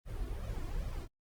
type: noise with flanger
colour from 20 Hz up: brown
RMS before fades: -38 dBFS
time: 0.05-1.08 s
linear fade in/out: 50 ms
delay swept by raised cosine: 1.6 to 2.9 ms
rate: 2.5 Hz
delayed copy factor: +0.75
effects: Opus 24 kbps